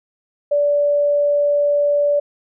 sine tone, 580 Hz, D5, 22 cents flat, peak -13 dBFS, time 0.51-2.2 s, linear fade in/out 10 ms, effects none

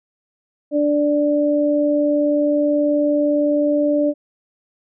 sine tone pair together, 293.6 / 587.3 Hz, D4 / D5, 0 / 0 cents, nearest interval octave, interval 1200 cents, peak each -17 dBFS, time 0.71-4.14 s, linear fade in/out 50 ms, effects none

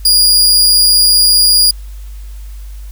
sawtooth tone, 4855 Hz, D#8, 43 cents flat, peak -3 dBFS, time 0.05-1.71 s, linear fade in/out 5 ms, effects added 50 Hz sine -25 dBFS peak until 2.91 s + white hiss -45 dBFS RMS until 2.91 s

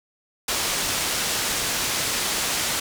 white low-pass noise, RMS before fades -25 dBFS, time 0.48-2.8 s, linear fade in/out 5 ms, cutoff 8100 Hz, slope 12 dB/octave, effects none

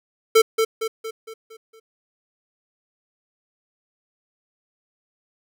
square tone with echo, 445.6 Hz, A4, 22 cents sharp, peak -11 dBFS, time 0.35-0.42 s, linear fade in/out 10 ms, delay 230 ms, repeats 6, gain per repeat -6 dB, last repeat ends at 1.8 s, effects none

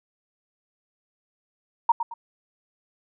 sine tone with echo, 932.3 Hz, A#5, in tune, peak -13 dBFS, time 1.89-1.92 s, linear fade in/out 5 ms, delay 110 ms, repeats 2, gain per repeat -10 dB, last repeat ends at 2.14 s, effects none

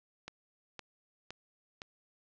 click train, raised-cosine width 0.2 ms, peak -25 dBFS, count 4, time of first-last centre 0.28-1.818 s, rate 1.95 Hz, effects low-pass 6000 Hz 12 dB/octave

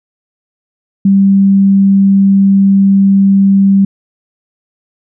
sine tone, 196 Hz, G3, in tune, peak -4 dBFS, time 1.05-3.85 s, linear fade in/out 5 ms, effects none

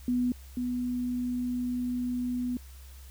sine tone pair in turn, 246.9 / 246.9 Hz, B3 / B3, 0 / 0 cents, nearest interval unison, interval 0 cents, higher neither, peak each -24 / -28 dBFS, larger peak first, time 0.08-0.32 / 0.57-2.57 s, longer second, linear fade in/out 2 ms, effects added 66 Hz sine -45 dBFS peak until 3.1 s + white hiss -56 dBFS RMS until 3.1 s

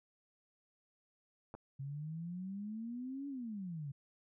clicks, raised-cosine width 1 ms, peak -34 dBFS, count 2, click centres 1.541 / 1.55 s
sine exponential two-way sweep, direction up then down, 134.6 to 285.6 to 134.6 Hz, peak -40 dBFS, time 1.79-3.92 s, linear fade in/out 10 ms, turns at 3.28 s
effects none

